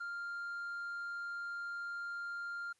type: tone with hard clipping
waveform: triangle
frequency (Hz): 1396.9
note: F6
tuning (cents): 0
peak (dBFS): -38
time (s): 0-2.73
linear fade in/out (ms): 10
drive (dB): 1
effects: white hiss -75 dBFS RMS until 2.79 s + resampled to 24000 Hz